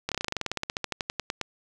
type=slowing click train; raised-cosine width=0.2 ms; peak=-11 dBFS; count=23; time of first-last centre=0.09-1.413 s; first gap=27 ms; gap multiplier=1.07; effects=none